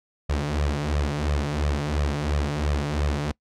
sawtooth tone with flanger, 73.1 Hz, D2, 7 cents flat, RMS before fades -25 dBFS, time 0.29-3.32 s, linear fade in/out 10 ms, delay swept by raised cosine 1.6 to 6.6 ms, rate 2.9 Hz, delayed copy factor +0.85, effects noise-tail reverb RT60 0.1 s tail -24 dB re dry + low-pass 7000 Hz 12 dB/octave

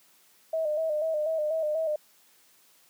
sine tone with vibrato, 624 Hz, D#5, 5 cents sharp, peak -25 dBFS, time 0.53-1.96 s, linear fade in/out 5 ms, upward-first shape square, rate 4.1 Hz, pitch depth 54 cents each way, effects white hiss -61 dBFS RMS until 2.89 s + high-pass 150 Hz 12 dB/octave

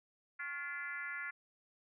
sine tone with frequency modulation, 1724 Hz, A6, 36 cents flat, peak -39 dBFS, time 0.39-1.31 s, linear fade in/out 10 ms, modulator 314 Hz, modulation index 1.4, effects none

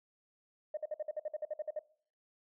sine tone bursts, 610 Hz, D#5, 34 cents flat, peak -33 dBFS, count 13, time 0.74-1.792 s, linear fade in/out 5 ms, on 32 ms, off 53 ms, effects noise-tail reverb RT60 0.5 s tail -19 dB re dry + tanh soft clip ceiling -29 dBFS

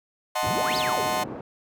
40% pulse chord, D# diminished seventh, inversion none, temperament equal, 622.3 / 740 / 880 / 1046.5 Hz, D#5 / F#5 / A5 / C6, 0 / 0 / 0 / 0 cents, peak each -29 / -28 / -30 / -28 dBFS, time 0.35-1.24 s, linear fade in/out 10 ms
pink band-pass noise, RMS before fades -35 dBFS, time 0.43-1.41 s, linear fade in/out 2 ms, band 170 to 630 Hz, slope 12 dB/octave
sine exponential two-way sweep, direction up then down, 78.7 to 5310 to 342.5 Hz, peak -28 dBFS, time 0.46-1.02 s, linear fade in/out 10 ms, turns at 0.77 s
effects none

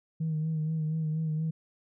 sine tone with vibrato, 157.4 Hz, D#3, 20 cents sharp, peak -26 dBFS, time 0.2-1.51 s, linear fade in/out 10 ms, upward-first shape sine, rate 4.2 Hz, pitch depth 38 cents each way, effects tanh soft clip ceiling -24 dBFS

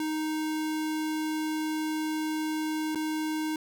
square tone with dropouts, 311.1 Hz, D#4, in tune, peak -29 dBFS, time 0-3.56 s, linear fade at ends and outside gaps 2 ms, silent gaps 2.949-2.956 s, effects none

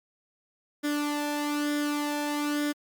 sawtooth tone with flanger, 293.7 Hz, D4, in tune, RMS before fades -29 dBFS, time 0.83-2.73 s, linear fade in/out 20 ms, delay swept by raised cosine 0.57 to 1.19 ms, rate 1.1 Hz, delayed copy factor +0.6, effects Opus 48 kbps

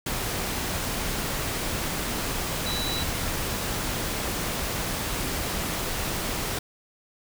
sine tone in noise, 3941 Hz, B7, 4 cents flat, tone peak -30 dBFS, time 2.66-3.03 s, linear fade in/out 5 ms, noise pink, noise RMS -29 dBFS, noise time 0.06-6.59 s, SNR -4 dB, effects none

